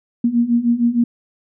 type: beating tone pair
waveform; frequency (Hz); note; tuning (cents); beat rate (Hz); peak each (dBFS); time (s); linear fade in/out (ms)
sine; 233.1 / 239.6; A#3 / A#3; 0 / +48; 6.5; -18 / -15; 0.24-1.04; 5
effects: none